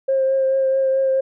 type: tone with vibrato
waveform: sine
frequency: 533 Hz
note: C5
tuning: 32 cents sharp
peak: -14 dBFS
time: 0.08-1.21 s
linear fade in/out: 10 ms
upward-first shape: triangle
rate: 4.6 Hz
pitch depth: 18 cents each way
effects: tanh soft clip ceiling -10 dBFS